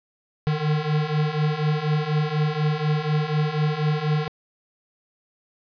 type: beating tone pair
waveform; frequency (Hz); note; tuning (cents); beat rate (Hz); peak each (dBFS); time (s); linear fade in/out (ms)
square; 149.3 / 153.4; D3 / D#3; +29 / -24; 4.1; -26 / -23; 0.47-4.28; 0
effects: resampled to 11025 Hz + 10-bit